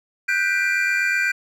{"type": "chord", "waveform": "triangle", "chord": "G major seventh", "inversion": "third", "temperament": "equal with one note detuned", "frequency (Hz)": [1480, 1568, 1975.5, 2383], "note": ["F#6", "G6", "B6", "D7"], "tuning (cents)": [0, 0, 0, 25], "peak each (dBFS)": [-24, -20, -26, -21], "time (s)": [0.28, 1.32], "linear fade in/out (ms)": 10, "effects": []}